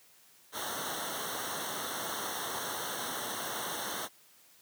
pink noise with comb filter, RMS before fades -37 dBFS, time 0.52-4.09 s, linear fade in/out 50 ms, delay 0.41 ms, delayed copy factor -1, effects white hiss -61 dBFS RMS until 4.61 s + high-pass 100 Hz 12 dB/octave

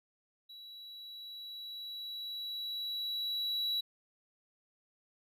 triangle tone with level ramp, 3914 Hz, B7, 16 cents flat, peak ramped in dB -47 to -29 dBFS, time 0.49-3.81 s, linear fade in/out 10 ms, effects none

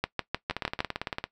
two click trains, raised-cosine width 0.3 ms, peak -10 / -14 dBFS, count 6 / 14, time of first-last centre 0.04-0.805 / 0.51-1.24 s, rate 6.54 / 17.8 Hz, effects noise-tail reverb RT60 0.1 s tail -18 dB re dry

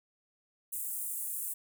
pink high-pass noise, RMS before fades -37 dBFS, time 0.72-1.54 s, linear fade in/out 10 ms, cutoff 8200 Hz, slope 48 dB/octave, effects none

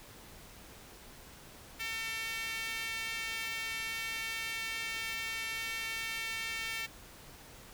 sawtooth tone with high-pass filter, 450.3 Hz, A4, 40 cents sharp, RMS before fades -38 dBFS, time 1.79-6.87 s, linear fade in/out 20 ms, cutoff 2200 Hz, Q 2.6, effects pink hiss -53 dBFS RMS until 7.73 s

